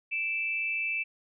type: tone pair together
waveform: sine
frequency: 2343 / 2637 Hz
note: D7 / E7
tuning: -5 / 0 cents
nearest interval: major second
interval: 205 cents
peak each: -32 / -30 dBFS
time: 0.11-1.04 s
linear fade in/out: 20 ms
effects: none